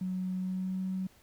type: tone with pitch glide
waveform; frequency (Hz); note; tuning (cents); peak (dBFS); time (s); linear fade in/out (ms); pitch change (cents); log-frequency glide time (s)
triangle; 185 to 187.8; F#3 to F#3; 0 to +26; -27; 0.01-1.07; 5; +26; 0.35-0.86
effects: tanh soft clip ceiling -29 dBFS + pink hiss -62 dBFS RMS until 1.22 s